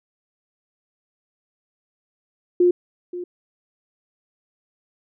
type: tone with echo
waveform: sine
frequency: 355.1 Hz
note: F4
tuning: 29 cents sharp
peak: -12 dBFS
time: 2.6-2.71 s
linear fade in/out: 5 ms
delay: 530 ms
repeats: 1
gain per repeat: -15 dB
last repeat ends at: 3.24 s
effects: none